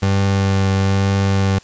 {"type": "tone with vibrato", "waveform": "30% pulse", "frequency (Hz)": 97.4, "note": "G2", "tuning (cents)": -11, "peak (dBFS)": -11, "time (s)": [0.02, 1.59], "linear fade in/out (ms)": 10, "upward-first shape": "triangle", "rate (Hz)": 1.1, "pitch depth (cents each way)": 16, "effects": ["white hiss -46 dBFS RMS until 1.63 s", "resampled to 16000 Hz"]}